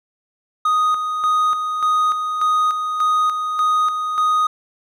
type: tone with tremolo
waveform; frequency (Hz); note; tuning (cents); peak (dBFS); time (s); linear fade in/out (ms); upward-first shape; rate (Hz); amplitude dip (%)
triangle; 1244.5; D#6; 0; -12; 0.65-4.47; 5; square; 1.7; 50
effects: none